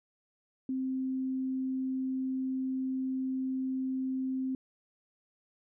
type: tone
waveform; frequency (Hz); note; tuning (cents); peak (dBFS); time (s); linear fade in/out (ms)
sine; 261.6; C4; 0; -30; 0.69-4.55; 2
effects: none